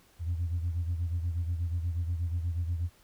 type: beating tone pair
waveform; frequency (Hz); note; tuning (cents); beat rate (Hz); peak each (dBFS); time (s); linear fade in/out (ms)
sine; 84.4 / 92.7; E2 / F#2; +41 / +4; 8.3; -28 / -35; 0.19-2.9; 50
effects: tanh soft clip ceiling -24 dBFS + pink hiss -62 dBFS RMS until 3.03 s